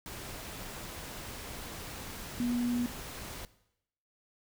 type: tone in noise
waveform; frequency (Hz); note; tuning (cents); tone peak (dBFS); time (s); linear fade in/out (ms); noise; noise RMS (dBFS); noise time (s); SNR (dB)
sine; 242.1; B3; -34; -28; 2.4-2.86; 0; pink; -43; 0.06-3.45; +12
effects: noise-tail reverb RT60 0.8 s tail -18 dB re dry